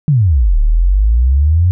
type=exponential two-way sweep; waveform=sine; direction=down then up; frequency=160.1 to 35.65 to 93 Hz; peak=-7 dBFS; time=0.08-1.71 s; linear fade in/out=0 ms; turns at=0.59 s; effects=none